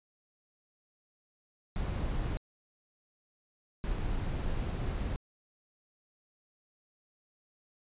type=noise bursts at uneven times; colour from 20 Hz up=brown; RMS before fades=-33 dBFS; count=2; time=1.76-2.37 / 3.84-5.16 s; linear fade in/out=0 ms; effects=resampled to 8000 Hz